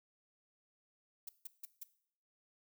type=noise bursts; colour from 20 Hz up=violet; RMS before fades=-45 dBFS; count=4; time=1.27-1.834 s; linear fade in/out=5 ms; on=21 ms; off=160 ms; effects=noise-tail reverb RT60 0.6 s tail -17 dB re dry